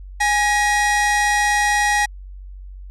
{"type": "tone pair together", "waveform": "45% pulse", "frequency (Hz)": [826.4, 1903], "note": ["G#5", "A#6"], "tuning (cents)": [-9, 35], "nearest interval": "octave + major second", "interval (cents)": 1444, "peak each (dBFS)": -18, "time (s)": [0.2, 2.06], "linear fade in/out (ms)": 10, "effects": ["added 47 Hz sine -33 dBFS peak until 2.9 s", "resampled to 24000 Hz"]}